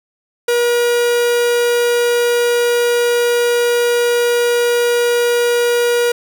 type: tone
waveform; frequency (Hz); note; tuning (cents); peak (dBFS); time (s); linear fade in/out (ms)
45% pulse; 479; A#4; +47; -12; 0.48-6.12; 5
effects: none